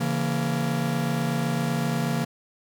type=chord; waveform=45% pulse; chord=A# diminished; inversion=first; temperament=just; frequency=139.85 / 167.82 / 233.1 Hz; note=C#3 / E3 / A#3; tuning=+16 / +31 / 0 cents; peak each=-28 dBFS; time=0-2.25 s; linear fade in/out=10 ms; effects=none